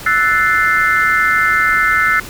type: chord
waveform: sine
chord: F# half-diminished seventh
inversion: third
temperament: equal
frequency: 1318.5 / 1480 / 1760 / 2093 Hz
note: E6 / F#6 / A6 / C7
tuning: 0 / 0 / 0 / 0 cents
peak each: -16 dBFS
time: 0.06-2.2 s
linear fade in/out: 5 ms
effects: pink hiss -31 dBFS RMS until 2.29 s